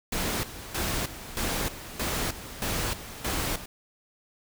pink noise with tremolo, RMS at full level -29 dBFS, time 0.12-3.66 s, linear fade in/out 5 ms, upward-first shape square, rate 1.6 Hz, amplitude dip 75%, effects none

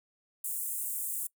pink high-pass noise, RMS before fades -35 dBFS, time 0.44-1.27 s, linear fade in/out 5 ms, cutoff 8000 Hz, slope 48 dB/octave, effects noise-tail reverb RT60 0.1 s tail -22 dB re dry

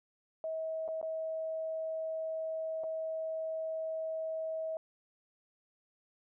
sine tone with dropouts, 641 Hz, E5, 49 cents flat, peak -34 dBFS, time 0.44-4.77 s, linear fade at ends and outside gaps 1 ms, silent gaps 0.879-0.886 / 1.014-1.028 / 2.836-2.84 s, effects none

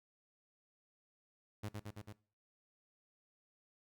sawtooth tone with echo, 104.9 Hz, G#2, 18 cents sharp, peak -36 dBFS, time 1.63-1.69 s, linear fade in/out 10 ms, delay 110 ms, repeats 4, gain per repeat -2 dB, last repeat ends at 2.13 s, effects noise-tail reverb RT60 0.4 s tail -20 dB re dry

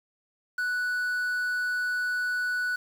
triangle tone with quantisation, 1480 Hz, F#6, in tune, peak -24 dBFS, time 0.58-2.76 s, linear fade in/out 5 ms, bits 8, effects none

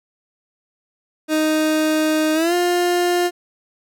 30% pulse tone with pitch glide, 310.9 to 353 Hz, D#4 to F4, -1 to +19 cents, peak -13 dBFS, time 1.28-3.31 s, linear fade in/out 50 ms, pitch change +220 cents, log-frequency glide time 2.34-2.54 s, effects none

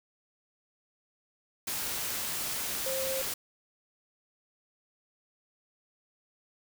sine tone in noise, 530 Hz, C5, 22 cents sharp, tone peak -32 dBFS, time 2.86-3.22 s, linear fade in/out 5 ms, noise white, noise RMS -34 dBFS, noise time 1.67-3.34 s, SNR -1 dB, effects none

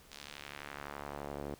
sawtooth tone with band-pass filter sweep, 71.8 Hz, D2, 39 cents flat, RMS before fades -45 dBFS, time 0.11-1.55 s, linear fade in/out 10 ms, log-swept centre 4800 to 420 Hz, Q 1.1, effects pink hiss -60 dBFS RMS until 1.59 s

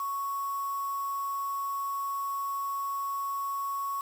sine tone with quantisation, 1108.7 Hz, C#6, in tune, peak -30 dBFS, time 0-4.01 s, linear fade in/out 2 ms, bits 7, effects none

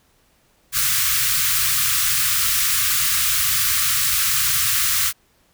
white band-stop noise, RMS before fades -19 dBFS, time 0.72-5.13 s, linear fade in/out 50 ms, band 150 to 1100 Hz, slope 96 dB/octave, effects pink hiss -60 dBFS RMS until 5.53 s

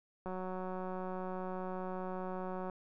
click train, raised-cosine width 1 ms, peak -28 dBFS, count 452, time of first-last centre 0.26-2.698 s, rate 185 Hz, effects none

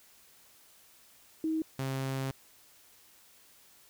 sine / sawtooth tone pair in turn, 317.8 / 133.87 Hz, D#4 / C3, +37 / +40 cents, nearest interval octave + minor third, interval 1497 cents, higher first, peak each -28 dBFS, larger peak neither, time 1.44-1.62 / 1.79-2.31 s, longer second, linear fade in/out 2 ms, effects white hiss -60 dBFS RMS until 3.89 s

